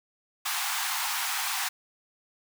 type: high-pass noise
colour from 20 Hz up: pink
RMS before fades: -30 dBFS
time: 0.45-1.69 s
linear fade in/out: 10 ms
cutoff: 750 Hz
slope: 96 dB/octave
effects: none